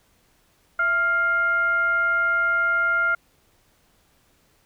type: tone with frequency modulation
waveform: sine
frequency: 1396.9 Hz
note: F6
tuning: in tune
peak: -18 dBFS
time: 0.79-3.15 s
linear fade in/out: 5 ms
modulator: 731 Hz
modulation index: 0.4
effects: pink hiss -62 dBFS RMS until 4.65 s